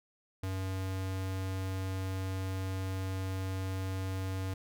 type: tone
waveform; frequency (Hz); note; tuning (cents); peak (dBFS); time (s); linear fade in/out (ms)
square; 94.8; F#2; +43; -34; 0.43-4.54; 5
effects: none